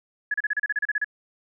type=tone bursts; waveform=sine; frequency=1692 Hz; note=G#6; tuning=32 cents sharp; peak=-21 dBFS; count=12; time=0.31-1.045 s; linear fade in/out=5 ms; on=31 ms; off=33 ms; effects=none